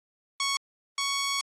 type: tone pair in turn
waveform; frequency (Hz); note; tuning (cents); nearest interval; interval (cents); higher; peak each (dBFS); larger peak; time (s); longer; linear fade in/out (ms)
10% pulse; 1108.7 / 1113.7; C#6 / C#6; 0 / +8; unison; 8; second; -17 / -18; first; 0.4-0.57 / 0.98-1.41; second; 2
effects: AAC 32 kbps